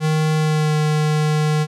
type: tone with pitch glide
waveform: square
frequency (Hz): 155.56 to 152.71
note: D#3 to D#3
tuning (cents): 0 to -32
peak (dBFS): -16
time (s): 0-1.67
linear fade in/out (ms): 50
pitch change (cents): -32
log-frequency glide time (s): 0.36-0.75
effects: low-pass 9000 Hz 12 dB/octave